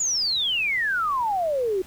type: exponential sweep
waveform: sine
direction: down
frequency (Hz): 7040 to 360.3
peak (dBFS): -21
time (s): 0-1.82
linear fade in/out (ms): 5
effects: pink hiss -48 dBFS RMS until 1.86 s